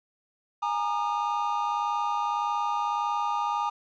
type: chord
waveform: triangle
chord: Ab suspended second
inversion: none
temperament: equal with one note detuned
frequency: 830.6 / 932.3 / 1216.1 Hz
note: Ab5 / Bb5 / Eb6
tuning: 0 / 0 / -40 cents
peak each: -28 dBFS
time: 0.62-3.7 s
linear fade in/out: 10 ms
effects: resampled to 16000 Hz + 10-bit